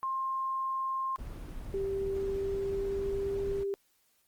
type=tone; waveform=sine; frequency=1060 Hz; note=C6; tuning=22 cents sharp; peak=-30 dBFS; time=0.03-1.16 s; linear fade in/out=0 ms
type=noise; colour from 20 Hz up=brown; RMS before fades=-41 dBFS; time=1.18-3.64 s; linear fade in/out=10 ms
type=tone with pitch glide; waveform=sine; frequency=391.2 to 396.2 Hz; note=G4 to G4; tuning=-4 to +18 cents; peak=-30 dBFS; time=1.74-3.74 s; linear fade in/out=0 ms; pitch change=+22 cents; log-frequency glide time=2.12-3.43 s
effects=white hiss -71 dBFS RMS until 4.27 s + Opus 24 kbps